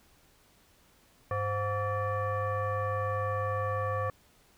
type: tone with frequency modulation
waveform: sine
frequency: 521 Hz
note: C5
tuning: 7 cents flat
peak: -28 dBFS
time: 1.31-4.1 s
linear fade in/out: 2 ms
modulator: 622 Hz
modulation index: 1.4
effects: pink hiss -63 dBFS RMS until 4.57 s